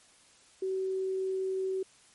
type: tone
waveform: sine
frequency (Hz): 379.6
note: F#4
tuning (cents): +44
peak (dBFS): -29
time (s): 0.62-1.83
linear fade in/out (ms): 5
effects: white hiss -60 dBFS RMS until 2.14 s + MP3 48 kbps